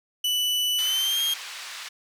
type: tone with pitch glide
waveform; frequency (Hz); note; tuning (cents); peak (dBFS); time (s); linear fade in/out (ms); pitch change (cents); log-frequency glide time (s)
40% pulse; 2975 to 3226; F#7 to G7; +9 to +49; -21; 0.24-1.34; 5; +140; 0.78-1.21
type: band-pass noise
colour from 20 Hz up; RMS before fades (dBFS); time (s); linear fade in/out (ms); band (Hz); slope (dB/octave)
white; -38; 0.78-1.89; 10; 1200 to 4500; 12
effects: none